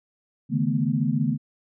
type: tone cluster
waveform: sine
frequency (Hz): 142.1 / 157.1 / 218 / 244.3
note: C#3 / D#3 / A3 / B3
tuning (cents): +43 / +17 / -16 / -19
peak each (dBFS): -26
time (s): 0.49-1.38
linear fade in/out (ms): 50
effects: none